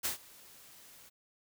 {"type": "noise with ADSR envelope", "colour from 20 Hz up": "white", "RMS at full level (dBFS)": -32, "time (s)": [0.03, 1.1], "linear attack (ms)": 23, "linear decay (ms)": 120, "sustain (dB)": -24, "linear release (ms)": 22, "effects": []}